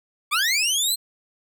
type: linear sweep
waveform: 20% pulse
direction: up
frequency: 1108.7 to 4200 Hz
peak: -14 dBFS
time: 0.31-0.96 s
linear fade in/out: 20 ms
effects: none